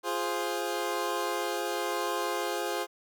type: chord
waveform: 20% pulse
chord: F minor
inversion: none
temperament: equal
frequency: 349.2 / 415.3 / 523.3 Hz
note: F4 / Ab4 / C5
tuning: 0 / 0 / 0 cents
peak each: -29 dBFS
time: 0.03-2.87 s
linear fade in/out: 50 ms
effects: none